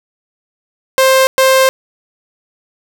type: tone bursts at uneven times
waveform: sawtooth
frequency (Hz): 527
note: C5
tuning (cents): +12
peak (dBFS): -3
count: 2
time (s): 0.98-1.27 / 1.38-1.69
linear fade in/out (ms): 0
effects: none